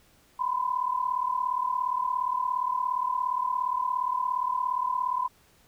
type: tone pair together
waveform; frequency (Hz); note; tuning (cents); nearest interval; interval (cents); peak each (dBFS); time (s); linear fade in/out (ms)
sine; 987.8 / 1025; B5 / C6; 0 / -36; minor second; 64; -28; 0.39-5.28; 10
effects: pink hiss -61 dBFS RMS until 5.67 s